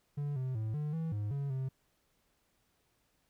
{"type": "tone with pitch steps", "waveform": "triangle", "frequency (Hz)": [144.6, 129.6, 109.6, 149.8, 162.5, 104.1, 140.3, 132], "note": ["D3", "C3", "A2", "D3", "E3", "G#2", "C#3", "C3"], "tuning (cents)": [-27, -16, -6, 35, -24, 5, 21, 16], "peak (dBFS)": -31, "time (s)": [0.17, 1.69], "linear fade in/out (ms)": 10, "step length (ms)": 190, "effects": ["pink hiss -75 dBFS RMS until 3.29 s"]}